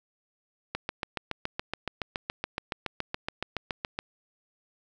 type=click train; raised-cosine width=0.3 ms; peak=-14 dBFS; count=24; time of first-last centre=0.75-3.989 s; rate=7.1 Hz; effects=none